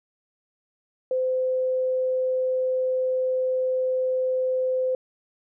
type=tone; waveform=sine; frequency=514 Hz; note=C5; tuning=31 cents flat; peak=-21 dBFS; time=1.11-4.95 s; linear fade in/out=2 ms; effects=none